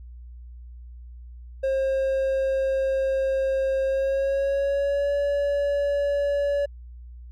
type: tone with pitch glide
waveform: triangle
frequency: 535 to 570.1 Hz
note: C5 to C#5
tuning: +38 to +48 cents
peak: -19 dBFS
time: 1.63-6.66 s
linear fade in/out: 10 ms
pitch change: +110 cents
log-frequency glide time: 3.85-5.13 s
effects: added 60 Hz sine -39 dBFS peak until 7.31 s